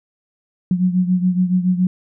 sine beating tone pair, 180.5 / 187.6 Hz, F#3 / F#3, -43 / +24 cents, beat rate 7.1 Hz, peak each -15 / -20 dBFS, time 0.71-1.87 s, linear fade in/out 2 ms, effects none

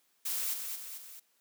blue noise with echo, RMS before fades -34 dBFS, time 0.25-0.54 s, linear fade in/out 10 ms, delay 220 ms, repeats 3, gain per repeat -5 dB, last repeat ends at 1.2 s, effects white hiss -72 dBFS RMS until 1.4 s + high-pass 200 Hz 12 dB/octave

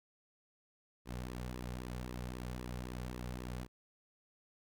sawtooth tone with flanger, 61.8 Hz, B1, 2 cents sharp, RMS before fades -43 dBFS, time 1.05-3.68 s, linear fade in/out 50 ms, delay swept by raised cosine 1.3 to 3.2 ms, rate 3.8 Hz, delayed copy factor -0.65, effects none

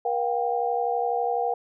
sine tone cluster, 478.3 / 716 / 788 Hz, A#4 / F5 / G5, +44 / +43 / +9 cents, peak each -27 dBFS, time 0.05-1.54 s, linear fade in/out 5 ms, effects none

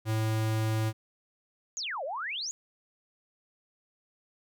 square tone, 110 Hz, A2, in tune, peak -27 dBFS, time 0.05-0.93 s, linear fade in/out 50 ms
sine exponential two-way sweep, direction down then up, 7040 to 511 to 7040 Hz, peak -32 dBFS, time 1.77-2.51 s, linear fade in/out 0 ms, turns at 2.04 s
effects none

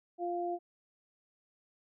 sine tone pair together, 349.5 / 698 Hz, F4 / F5, +1 / -1 cents, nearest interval octave, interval 1198 cents, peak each -35 / -35 dBFS, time 0.18-0.59 s, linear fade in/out 50 ms, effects none

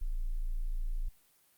sine tone, 28.29 Hz, A0, 49 cents sharp, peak -30 dBFS, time 0.01-1.09 s, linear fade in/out 10 ms, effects white hiss -67 dBFS RMS until 1.57 s + Opus 32 kbps

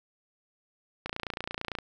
click train, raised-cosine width 0.3 ms, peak -17 dBFS, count 22, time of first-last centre 1.06-1.787 s, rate 28.9 Hz, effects none

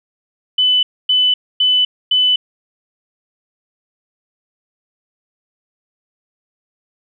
sine tone bursts, 3001 Hz, F#7, 24 cents sharp, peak -10 dBFS, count 4, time 0.58-2.36 s, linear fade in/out 5 ms, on 250 ms, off 260 ms, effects none

